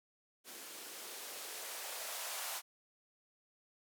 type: noise with band-pass filter sweep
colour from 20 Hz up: violet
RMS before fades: -45 dBFS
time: 0.44-2.62 s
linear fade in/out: 50 ms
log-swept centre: 270 to 830 Hz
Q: 1.8
effects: none